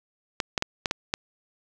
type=clicks; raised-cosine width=0.2 ms; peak=-7 dBFS; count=6; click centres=0.402 / 0.578 / 0.624 / 0.858 / 0.911 / 1.139 s; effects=none